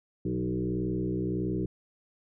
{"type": "tone with frequency modulation", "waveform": "sine", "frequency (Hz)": 246.9, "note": "B3", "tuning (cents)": 0, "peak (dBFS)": -27, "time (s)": [0.25, 1.66], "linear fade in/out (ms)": 5, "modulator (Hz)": 61.6, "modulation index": 2.5, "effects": []}